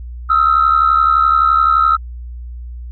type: tone pair together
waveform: sine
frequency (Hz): 1271 / 1342.7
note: D#6 / E6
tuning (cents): +36 / +31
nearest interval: minor second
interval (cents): 95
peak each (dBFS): -11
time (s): 0.29-1.97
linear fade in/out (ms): 20
effects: tanh soft clip ceiling -3 dBFS + added 60 Hz sine -26 dBFS peak until 2.91 s